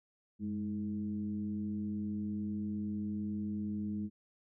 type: tone with frequency modulation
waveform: sine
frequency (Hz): 207.7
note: G#3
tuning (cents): 0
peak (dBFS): -34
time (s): 0.39-4.1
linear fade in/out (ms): 50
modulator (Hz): 111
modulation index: 0.64
effects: none